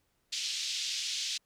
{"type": "band-pass noise", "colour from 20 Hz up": "pink", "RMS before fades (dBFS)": -35, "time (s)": [0.32, 1.38], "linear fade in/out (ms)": 10, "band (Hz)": [3100, 6200], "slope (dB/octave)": 24, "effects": ["pink hiss -75 dBFS RMS until 1.45 s"]}